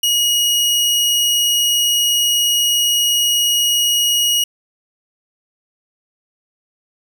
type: tone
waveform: sawtooth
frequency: 2893 Hz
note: F#7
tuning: 40 cents flat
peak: -10 dBFS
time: 0.03-4.44 s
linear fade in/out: 5 ms
effects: none